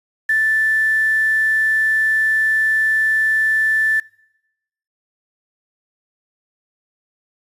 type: tone with quantisation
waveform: sine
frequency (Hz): 1760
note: A6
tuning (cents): 0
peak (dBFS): -13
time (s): 0.29-4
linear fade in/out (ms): 5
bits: 6
effects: noise-tail reverb RT60 0.9 s tail -24 dB re dry + resampled to 32000 Hz